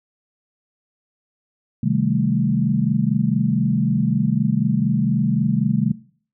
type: chord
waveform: sine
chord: A half-diminished seventh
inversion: first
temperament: equal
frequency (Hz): 130.81 / 155.56 / 196 / 220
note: C3 / Eb3 / G3 / A3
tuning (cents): 0 / 0 / 0 / 0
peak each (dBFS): -22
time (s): 1.83-5.92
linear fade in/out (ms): 5
effects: noise-tail reverb RT60 0.5 s tail -20 dB re dry